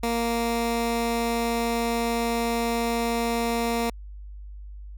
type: tone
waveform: 15% pulse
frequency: 233.1 Hz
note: A#3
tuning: in tune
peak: -17 dBFS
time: 0.03-3.9 s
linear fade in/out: 5 ms
effects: added 50 Hz sine -37 dBFS peak until 4.97 s